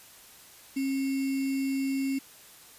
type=tone with sample-and-hold; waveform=sine; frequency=270.2 Hz; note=C#4; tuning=44 cents flat; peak=-26 dBFS; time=0.76-2.19 s; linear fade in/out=10 ms; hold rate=2450 Hz; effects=white hiss -52 dBFS RMS until 2.78 s + resampled to 32000 Hz